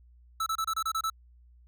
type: tone bursts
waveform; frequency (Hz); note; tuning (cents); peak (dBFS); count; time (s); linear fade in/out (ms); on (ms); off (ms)
square; 1313; E6; -7; -28; 8; 0.4-1.1; 5; 63; 28
effects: added 60 Hz sine -54 dBFS peak until 1.67 s